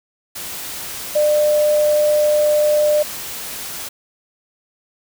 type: tone in noise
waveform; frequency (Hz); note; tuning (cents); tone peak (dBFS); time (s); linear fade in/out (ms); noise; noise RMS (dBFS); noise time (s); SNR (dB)
sine; 599; D5; +34; -12; 1.15-3.03; 10; white; -29; 0.35-3.89; +14
effects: none